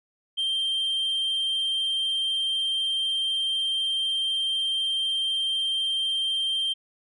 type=tone; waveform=sine; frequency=3158 Hz; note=G7; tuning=12 cents sharp; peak=-21 dBFS; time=0.37-6.74 s; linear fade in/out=20 ms; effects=tanh soft clip ceiling -22 dBFS